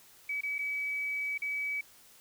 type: tone with dropouts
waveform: sine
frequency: 2283 Hz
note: D7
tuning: 50 cents flat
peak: -31 dBFS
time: 0.29-1.81 s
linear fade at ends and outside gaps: 5 ms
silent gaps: 0.409-0.433 / 0.583-0.589 / 1.378-1.419 s
effects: white hiss -58 dBFS RMS until 2.2 s